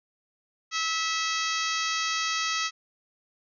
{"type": "harmonic tone with a mistuned harmonic", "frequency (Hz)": 648, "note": "E5", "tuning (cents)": -30, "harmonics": [2, 3, 4, 5, 6, 7, 8, 9, 10], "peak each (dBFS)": [-31, -33, -34, -35, -36, -36, -37, -38, -38], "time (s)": [0.71, 2.71], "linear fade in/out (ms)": 50, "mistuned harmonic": 3, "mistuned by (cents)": 18, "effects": []}